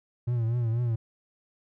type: tone with vibrato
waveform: triangle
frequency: 117.3 Hz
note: A#2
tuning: 11 cents sharp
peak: -22 dBFS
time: 0.27-0.96 s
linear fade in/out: 10 ms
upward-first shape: triangle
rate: 4.1 Hz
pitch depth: 96 cents each way
effects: none